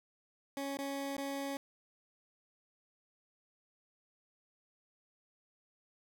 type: tone with dropouts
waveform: 20% pulse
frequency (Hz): 277.2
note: C#4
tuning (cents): 0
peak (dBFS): -32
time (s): 0.57-1.57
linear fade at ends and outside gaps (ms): 1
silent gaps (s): 0.771-0.788 / 1.167-1.18
effects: none